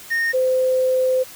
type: tone pair in turn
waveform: triangle / sine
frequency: 1842 / 514.8 Hz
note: A#6 / C5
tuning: -21 / -28 cents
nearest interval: octave + minor seventh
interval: 2207 cents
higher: first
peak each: -16 / -15 dBFS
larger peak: second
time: 0.1-0.33 / 0.33-1.24 s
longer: second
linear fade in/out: 20 ms
effects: white hiss -40 dBFS RMS until 1.35 s